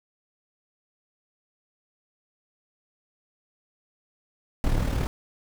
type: noise with amplitude modulation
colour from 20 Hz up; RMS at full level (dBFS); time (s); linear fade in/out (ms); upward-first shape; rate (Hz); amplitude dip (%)
brown; -22; 4.64-5.07; 0; sine; 38.4; 50
effects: none